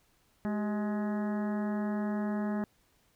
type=harmonic tone with a mistuned harmonic; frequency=210 Hz; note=G#3; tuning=19 cents sharp; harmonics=1 / 2 / 3 / 4 / 5 / 6 / 7 / 8 / 9; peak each=-30 / -41 / -41 / -44 / -49 / -49 / -53 / -49 / -54 dBFS; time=0.45-2.64 s; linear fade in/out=0 ms; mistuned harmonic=2; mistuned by=-110 cents; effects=pink hiss -69 dBFS RMS until 3.15 s